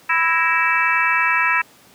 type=harmonic tone with a mistuned harmonic; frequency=329.6 Hz; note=E4; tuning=in tune; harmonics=3 / 4 / 5 / 6 / 7 / 8; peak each=-22 / -22 / -22 / -22 / -22 / -22 dBFS; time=0.09-1.62 s; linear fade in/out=10 ms; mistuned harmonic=6; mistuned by=-92 cents; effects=pink hiss -49 dBFS RMS until 1.94 s + high-pass 150 Hz 12 dB/octave